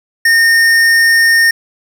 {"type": "tone with hard clipping", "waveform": "sine", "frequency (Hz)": 1831, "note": "A#6", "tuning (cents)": -32, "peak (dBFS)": -8, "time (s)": [0.25, 1.51], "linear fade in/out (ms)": 5, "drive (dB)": 13, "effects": []}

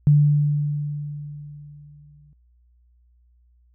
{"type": "tone with exponential decay", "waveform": "sine", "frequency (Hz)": 146.9, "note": "D3", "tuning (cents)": 1, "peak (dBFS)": -10, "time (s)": [0.07, 2.33], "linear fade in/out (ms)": 0, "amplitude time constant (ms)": 490, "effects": ["added 60 Hz sine -55 dBFS peak until 3.74 s"]}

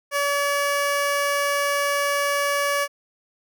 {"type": "tone", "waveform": "15% pulse", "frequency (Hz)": 570, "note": "C#5", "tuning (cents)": 48, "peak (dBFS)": -14, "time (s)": [0.11, 2.88], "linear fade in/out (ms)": 50, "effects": []}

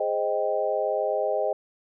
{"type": "chord", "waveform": "sine", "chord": "Ab major seventh", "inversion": "none", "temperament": "equal", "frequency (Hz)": [415.3, 523.3, 622.3, 784], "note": ["Ab4", "C5", "Eb5", "G5"], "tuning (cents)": [0, 0, 0, 0], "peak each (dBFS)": [-30, -28, -26, -31], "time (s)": [0, 1.53], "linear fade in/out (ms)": 5, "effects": []}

